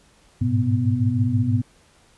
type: tone cluster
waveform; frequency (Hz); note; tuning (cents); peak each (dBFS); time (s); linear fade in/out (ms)
sine; 102.3 / 108.5 / 123.4 / 247.9; G#2 / A2 / B2 / B3; -26 / -24 / -1 / +7; -23; 0.41-1.62; 10
effects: pink hiss -56 dBFS RMS until 2.17 s + resampled to 24000 Hz